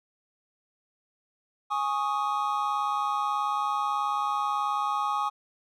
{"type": "chord", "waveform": "triangle", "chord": "Ab suspended fourth", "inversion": "none", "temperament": "just", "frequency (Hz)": [830.6, 1107.5, 1245.9], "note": ["Ab5", "Db6", "Eb6"], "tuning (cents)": [0, -2, 2], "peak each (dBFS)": [-28, -28, -28], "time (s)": [1.7, 5.3], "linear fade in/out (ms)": 20, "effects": []}